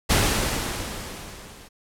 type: noise with level ramp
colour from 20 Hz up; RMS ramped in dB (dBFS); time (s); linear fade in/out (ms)
pink; -18 to -46; 0.09-1.69; 20
effects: low-pass 12000 Hz 12 dB/octave